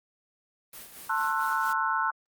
white noise with tremolo, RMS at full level -43 dBFS, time 0.73-1.73 s, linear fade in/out 2 ms, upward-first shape sine, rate 4.4 Hz, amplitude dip 55%
sine chord, F# half-diminished seventh, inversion first, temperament just, 888 / 1065.6 / 1332 / 1480 Hz, A5 / C6 / E6 / F#6, +16 / +31 / +18 / 0 cents, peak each -30 dBFS, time 1.09-2.11 s, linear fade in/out 10 ms
effects Opus 32 kbps

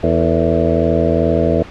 harmonic tone with a mistuned harmonic, 82.41 Hz, E2, in tune, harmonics 1 / 2 / 3 / 4 / 5 / 6 / 7 / 8, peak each -20 / -20 / -20 / -20 / -20 / -20 / -20 / -20 dBFS, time 0.03-1.63 s, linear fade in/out 5 ms, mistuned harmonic 5, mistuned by +120 cents, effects pink hiss -35 dBFS RMS until 1.7 s + low-pass 3000 Hz 12 dB/octave

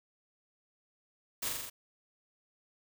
white noise with echo, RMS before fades -35 dBFS, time 1.42-1.49 s, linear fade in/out 10 ms, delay 42 ms, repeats 5, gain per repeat -2 dB, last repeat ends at 1.7 s, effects none

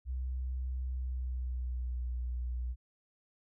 sine tone with pitch glide, 63.8 to 61.13 Hz, C2 to B1, -43 to -17 cents, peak -33 dBFS, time 0.05-2.76 s, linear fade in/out 50 ms, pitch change -74 cents, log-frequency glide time 0.89-2.08 s, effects none

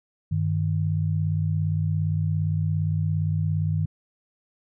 sine tone pair together, 97.7 / 155.09 Hz, G2 / D#3, -5 / -5 cents, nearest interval minor sixth, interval 800 cents, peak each -24 dBFS, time 0.31-3.86 s, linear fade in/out 10 ms, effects none

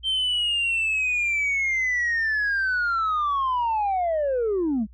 sine linear sweep, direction down, 3136 to 196 Hz, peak -19 dBFS, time 0.03-4.87 s, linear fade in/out 50 ms, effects tanh soft clip ceiling -19 dBFS + added 60 Hz sine -45 dBFS peak until 4.93 s

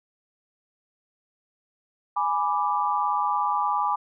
sine chord, G# diminished, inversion none, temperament equal, 830.6 / 987.8 / 1174.7 Hz, G#5 / B5 / D6, 0 / 0 / 0 cents, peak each -26 dBFS, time 2.16-3.96 s, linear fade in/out 10 ms, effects none

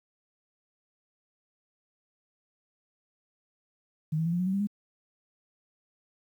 sine tone with pitch steps, 155.56 / 161.89 / 168.47 / 175.32 / 182.45 / 189.86 / 197.58 / 205.6 Hz, D#3 / E3 / E3 / F3 / F#3 / F#3 / G3 / G#3, 0 / -31 / +38 / +7 / -24 / +45 / +14 / -17 cents, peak -25 dBFS, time 4.12-4.672 s, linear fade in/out 10 ms, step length 69 ms, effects 10-bit

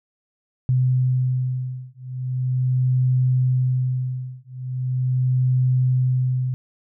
sine beating tone pair, 127.5 / 127.9 Hz, C3 / C3, -44 / -39 cents, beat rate 0.4 Hz, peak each -21 dBFS, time 0.69-6.54 s, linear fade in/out 0 ms, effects none

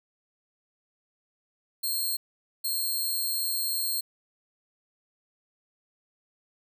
10% pulse tone bursts at uneven times, 4231 Hz, C8, 19 cents sharp, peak -20 dBFS, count 2, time 1.83-2.17 / 2.64-4.01 s, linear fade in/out 10 ms, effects none

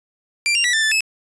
sawtooth tone with pitch steps, 2363 / 2785 / 1947 / 1778 / 1754 / 2597 Hz, D7 / F7 / B6 / A6 / A6 / E7, +10 / -5 / -25 / +18 / -6 / -26 cents, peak -12 dBFS, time 0.46-1.006 s, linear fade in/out 0 ms, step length 91 ms, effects resampled to 22050 Hz

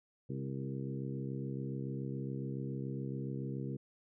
harmonic tone with a mistuned harmonic, 67.1 Hz, C2, 44 cents sharp, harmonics 2 / 3 / 4 / 5 / 6 / 7, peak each -39 / -43 / -45 / -47 / -49 / -50 dBFS, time 0.29-3.77 s, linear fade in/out 10 ms, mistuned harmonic 6, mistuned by -17 cents, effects none

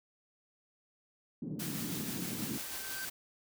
white band-pass noise, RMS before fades -40 dBFS, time 1.42-2.58 s, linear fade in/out 5 ms, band 140 to 270 Hz, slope 24 dB/octave
white noise with tremolo, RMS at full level -40 dBFS, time 1.59-3.1 s, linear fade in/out 10 ms, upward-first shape triangle, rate 6.2 Hz, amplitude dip 30%
square tone with exponential growth, 1551 Hz, G6, 19 cents flat, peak -39 dBFS, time 2.26-3.05 s, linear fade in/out 1 ms, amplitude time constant 170 ms
effects none

